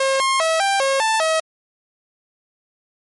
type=tone with pitch steps; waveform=sawtooth; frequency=537 / 1069 / 647 / 789 / 542 / 884 / 640 Hz; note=C5 / C6 / E5 / G5 / C#5 / A5 / D#5; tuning=+45 / +37 / -32 / +11 / -39 / +8 / +49 cents; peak=-12 dBFS; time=0-1.4 s; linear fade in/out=5 ms; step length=200 ms; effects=MP3 48 kbps